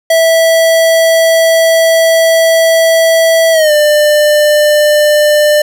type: tone with pitch glide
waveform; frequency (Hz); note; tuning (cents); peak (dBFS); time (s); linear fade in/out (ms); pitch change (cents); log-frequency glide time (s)
square; 655 to 597.2; E5 to D5; -11 to +29; -6; 0.1-5.62; 5; -160; 3.52-3.72
effects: none